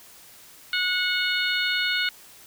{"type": "harmonic tone with a mistuned harmonic", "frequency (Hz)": 731, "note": "F#5", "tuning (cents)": -21, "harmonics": [2, 3, 4, 5, 6], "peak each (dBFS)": [-26, -28, -29, -30, -31], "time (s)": [0.73, 2.09], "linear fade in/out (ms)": 2, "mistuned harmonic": 6, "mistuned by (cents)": -32, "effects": ["white hiss -49 dBFS RMS until 2.46 s"]}